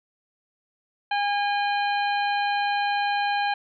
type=harmonic tone with a mistuned harmonic; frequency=815 Hz; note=G#5; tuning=33 cents flat; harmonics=1 / 2 / 3 / 4 / 5; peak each=-23 / -29 / -33 / -35 / -37 dBFS; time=1.11-3.54 s; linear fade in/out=5 ms; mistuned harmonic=4; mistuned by=-86 cents; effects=none